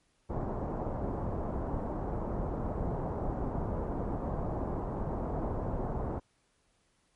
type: low-pass noise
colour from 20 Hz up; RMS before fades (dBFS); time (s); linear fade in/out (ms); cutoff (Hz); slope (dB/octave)
pink; -34; 0.29-6.2; 20; 940; 24
effects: pink hiss -72 dBFS RMS until 7.15 s + MP3 48 kbps